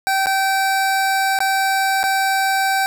25% pulse tone with dropouts, 774 Hz, G5, 22 cents flat, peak -12 dBFS, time 0.07-2.86 s, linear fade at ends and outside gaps 0 ms, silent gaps 0.259-0.269 / 1.389-1.404 / 2.031-2.039 s, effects none

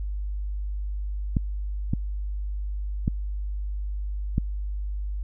clicks, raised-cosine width 5 ms, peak -10 dBFS, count 4, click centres 1.368 / 1.935 / 3.079 / 4.381 s, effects added 50 Hz sine -27 dBFS peak until 5.23 s

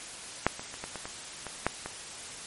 clicks, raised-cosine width 0.5 ms, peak -6 / -23 / -27 / -21 / -21 / -22 / -21 / -9 / -20 dBFS, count 9, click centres 0.466 / 0.595 / 0.741 / 0.84 / 0.957 / 1.055 / 1.467 / 1.666 / 1.86 s, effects white hiss -42 dBFS RMS until 2.46 s + MP3 48 kbps

